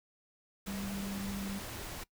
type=tone in noise; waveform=sine; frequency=197.3 Hz; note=G3; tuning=11 cents sharp; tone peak=-37 dBFS; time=0.67-1.59 s; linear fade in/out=10 ms; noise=pink; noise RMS=-43 dBFS; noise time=0.66-2.04 s; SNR=+3 dB; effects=noise-tail reverb RT60 0.1 s tail -21 dB re dry